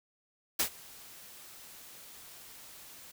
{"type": "noise with ADSR envelope", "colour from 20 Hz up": "white", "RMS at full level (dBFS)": -27, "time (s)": [0.59, 3.12], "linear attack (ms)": 9, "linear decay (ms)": 89, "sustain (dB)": -24, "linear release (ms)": 15, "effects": []}